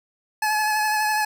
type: tone with vibrato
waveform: 25% pulse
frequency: 854 Hz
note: G#5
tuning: 48 cents sharp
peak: -16 dBFS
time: 0.42-1.25 s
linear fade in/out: 5 ms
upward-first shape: triangle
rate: 12 Hz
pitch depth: 26 cents each way
effects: none